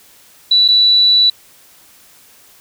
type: tone with dropouts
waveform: sine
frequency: 3951 Hz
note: B7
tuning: in tune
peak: -7 dBFS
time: 0.51-1.3 s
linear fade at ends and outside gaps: 5 ms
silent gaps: 0.68-0.685 s
effects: white hiss -46 dBFS RMS until 2.6 s